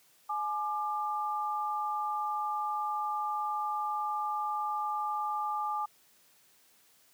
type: tone pair together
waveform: sine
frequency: 845 / 1193.3 Hz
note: G#5 / D6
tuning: +30 / +27 cents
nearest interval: tritone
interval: 597 cents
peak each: -33 / -33 dBFS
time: 0.29-5.86 s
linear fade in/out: 10 ms
effects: white hiss -64 dBFS RMS until 7.13 s + high-pass 100 Hz 12 dB/octave